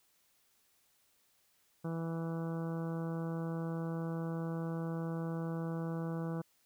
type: harmonic tone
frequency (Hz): 164.81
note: E3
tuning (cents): 0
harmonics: 1 / 2 / 3 / 4 / 5 / 6 / 7 / 8 / 9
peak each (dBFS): -36 / -43 / -44 / -51 / -52 / -55 / -53 / -57 / -56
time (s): 1.84-6.42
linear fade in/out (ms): 10
effects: white hiss -72 dBFS RMS until 6.65 s